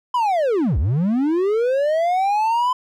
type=linear two-way sweep; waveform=triangle; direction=down then up; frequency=1020 to 58.2 to 1020 Hz; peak=-14 dBFS; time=0.14-2.73 s; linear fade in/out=5 ms; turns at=0.78 s; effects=none